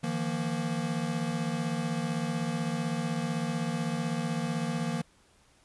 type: chord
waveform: square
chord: Eb suspended second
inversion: none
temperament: equal with one note detuned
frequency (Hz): 155.56 / 171.42 / 233.1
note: Eb3 / F3 / Bb3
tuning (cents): 0 / -32 / 0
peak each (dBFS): -35 / -34 / -34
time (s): 0.03-5.02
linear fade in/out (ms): 10
effects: pink hiss -63 dBFS RMS until 5.64 s + resampled to 24000 Hz

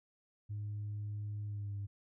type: tone with pitch glide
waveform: sine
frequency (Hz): 104.1 to 100.67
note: G#2 to G2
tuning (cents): +5 to +47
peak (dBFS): -36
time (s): 0.49-1.87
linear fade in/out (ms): 20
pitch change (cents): -58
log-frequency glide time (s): 1.45-1.76
effects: tanh soft clip ceiling -35 dBFS

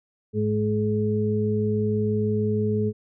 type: harmonic tone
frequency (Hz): 106.2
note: G#2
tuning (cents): +39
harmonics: 1 / 2 / 4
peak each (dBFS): -25 / -25 / -25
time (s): 0.33-2.93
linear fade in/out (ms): 50
effects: none

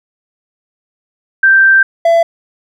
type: tone pair in turn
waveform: sine / triangle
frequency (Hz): 1568 / 671.2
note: G6 / E5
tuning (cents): 0 / +31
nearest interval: octave + minor third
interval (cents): 1469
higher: first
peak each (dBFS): -4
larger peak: neither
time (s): 1.43-1.83 / 2.05-2.23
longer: first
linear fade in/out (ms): 5
effects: none

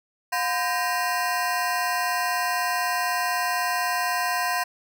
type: ring-modulated tone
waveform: 25% pulse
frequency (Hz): 864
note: A5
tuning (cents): -32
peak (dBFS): -16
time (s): 0.32-4.64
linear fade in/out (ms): 10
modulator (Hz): 150
effects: none

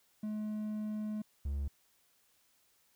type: tone pair in turn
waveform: triangle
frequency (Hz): 213.1 / 70.44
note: G#3 / C#2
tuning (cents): +45 / +28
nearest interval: octave + perfect fifth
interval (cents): 1917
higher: first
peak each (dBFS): -33 / -31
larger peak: second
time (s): 0.23-1.22 / 1.45-1.68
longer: first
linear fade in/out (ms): 5
effects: white hiss -71 dBFS RMS until 2.95 s

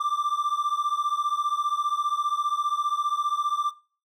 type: beating tone pair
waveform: triangle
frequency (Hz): 1174.7 / 1189.7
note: D6 / D6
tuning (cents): 0 / +22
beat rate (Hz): 15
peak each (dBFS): -24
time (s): 0-3.71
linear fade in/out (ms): 10
effects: noise-tail reverb RT60 0.4 s tail -20 dB re dry

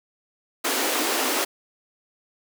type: high-pass noise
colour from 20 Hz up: pink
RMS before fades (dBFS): -24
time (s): 0.64-1.45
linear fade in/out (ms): 10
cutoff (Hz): 250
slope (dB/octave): 96
effects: none

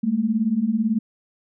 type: beating tone pair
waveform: sine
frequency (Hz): 207.7 / 225.7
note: G#3 / A3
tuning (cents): 0 / +44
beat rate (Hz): 18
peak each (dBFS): -23 / -20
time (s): 0.03-0.99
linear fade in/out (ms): 10
effects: none

